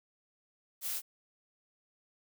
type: noise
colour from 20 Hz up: blue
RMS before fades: -36 dBFS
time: 0.81-1.02 s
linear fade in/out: 50 ms
effects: none